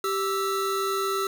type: tone pair together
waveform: square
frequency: 390.2 / 1318.5 Hz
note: G4 / E6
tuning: -8 / 0 cents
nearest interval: octave + major sixth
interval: 2108 cents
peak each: -28 dBFS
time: 0.04-1.27 s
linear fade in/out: 2 ms
effects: none